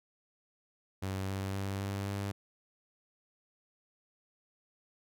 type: tone with pitch steps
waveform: sawtooth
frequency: 95.9 / 96.9 / 97.92 / 98.94 / 99.97 Hz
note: G2 / G2 / G2 / G2 / G2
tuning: -37 / -20 / -1 / +17 / +34 cents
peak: -30 dBFS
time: 1.02-2.32 s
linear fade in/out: 10 ms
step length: 260 ms
effects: none